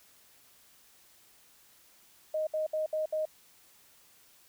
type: tone bursts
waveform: sine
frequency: 622.3 Hz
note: D#5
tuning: in tune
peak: -28 dBFS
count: 5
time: 2.34-3.254 s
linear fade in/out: 5 ms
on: 130 ms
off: 66 ms
effects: white hiss -61 dBFS RMS until 4.48 s